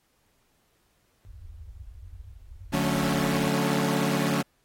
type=low-pass noise; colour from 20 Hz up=white; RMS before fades=-44 dBFS; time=1.25-3.49 s; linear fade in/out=0 ms; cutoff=100 Hz; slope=96 dB/octave
type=chord; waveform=sawtooth; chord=D major seventh; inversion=none; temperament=equal with one note detuned; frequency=146.83 / 181.4 / 220 / 277.2 Hz; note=D3 / F#3 / A3 / C#4; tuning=0 / -34 / 0 / 0 cents; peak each=-25 dBFS; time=2.72-4.43 s; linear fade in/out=20 ms
effects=pink hiss -69 dBFS RMS until 4.64 s + AAC 48 kbps